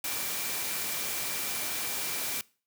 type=tone in noise; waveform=sine; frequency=2349 Hz; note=D7; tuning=in tune; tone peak=-44 dBFS; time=0.04-2.41 s; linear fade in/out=2 ms; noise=white; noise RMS=-33 dBFS; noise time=0.04-2.41 s; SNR=-14 dB; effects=noise-tail reverb RT60 0.4 s tail -23 dB re dry + high-pass 100 Hz 12 dB/octave